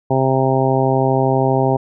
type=harmonic tone; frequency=132.5 Hz; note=C3; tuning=22 cents sharp; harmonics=1 / 2 / 3 / 4 / 5 / 6 / 7; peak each=-18 / -21 / -19 / -22 / -21 / -21 / -24 dBFS; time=0.1-1.77 s; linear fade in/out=10 ms; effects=none